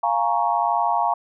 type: chord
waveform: sine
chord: Bb minor seventh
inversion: second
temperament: equal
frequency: 698.5 / 830.6 / 932.3 / 1108.7 Hz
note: F5 / Ab5 / Bb5 / Db6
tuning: 0 / 0 / 0 / 0 cents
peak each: -23 / -24 / -22 / -26 dBFS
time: 0.03-1.14 s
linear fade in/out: 5 ms
effects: none